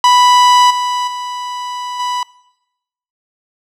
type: tone with level steps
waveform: 45% pulse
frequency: 987.8 Hz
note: B5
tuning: in tune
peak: -6 / -15 / -21 / -16 dBFS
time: 0.04-2.23 s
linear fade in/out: 2 ms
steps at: 0.7 / 1.07 / 1.99 s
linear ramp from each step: 10 ms
effects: noise-tail reverb RT60 0.9 s tail -22 dB re dry + low-pass 7000 Hz 12 dB/octave